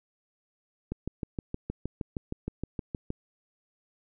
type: click train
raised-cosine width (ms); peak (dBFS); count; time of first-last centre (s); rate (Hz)
3; -19; 15; 0.92-3.104; 6.41
effects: none